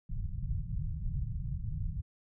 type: low-pass noise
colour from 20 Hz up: pink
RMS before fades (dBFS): -35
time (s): 0.09-2.02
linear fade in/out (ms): 10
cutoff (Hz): 160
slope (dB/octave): 48
effects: none